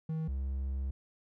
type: tone pair in turn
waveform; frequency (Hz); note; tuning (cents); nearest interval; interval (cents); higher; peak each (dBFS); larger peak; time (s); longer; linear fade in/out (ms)
triangle; 159.1 / 67.14; D#3 / C2; +39 / +45; octave + minor third; 1494; first; -30 / -30; neither; 0.09-0.28 / 0.28-0.91; second; 5
effects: none